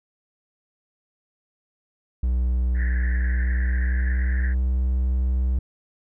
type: tone with pitch glide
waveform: triangle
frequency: 61.74 to 63.48 Hz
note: B1 to B1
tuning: 0 to +48 cents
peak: -17 dBFS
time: 2.23-5.59 s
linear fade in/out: 5 ms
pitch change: +48 cents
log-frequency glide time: 3.11-4.44 s
type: band-pass noise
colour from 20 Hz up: pink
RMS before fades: -37 dBFS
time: 2.74-4.55 s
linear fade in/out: 50 ms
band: 1600 to 1900 Hz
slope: 96 dB/octave
effects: none